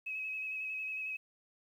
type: tone with vibrato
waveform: sine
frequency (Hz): 2560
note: D#7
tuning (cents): +49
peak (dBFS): -36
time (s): 0.06-1.17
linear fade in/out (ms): 10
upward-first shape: square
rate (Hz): 11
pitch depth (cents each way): 17
effects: 11-bit